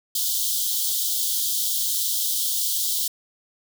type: high-pass noise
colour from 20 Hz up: white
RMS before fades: -24 dBFS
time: 0.15-3.08 s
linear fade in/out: 5 ms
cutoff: 3100 Hz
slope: 96 dB/octave
effects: none